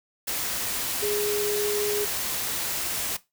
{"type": "tone in noise", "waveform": "sine", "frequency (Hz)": 415, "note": "G#4", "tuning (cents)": -1, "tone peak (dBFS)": -25, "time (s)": [1.02, 2.05], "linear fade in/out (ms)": 10, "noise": "white", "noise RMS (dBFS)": -29, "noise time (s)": [0.27, 3.17], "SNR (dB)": 1, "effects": ["noise-tail reverb RT60 0.2 s tail -17 dB re dry"]}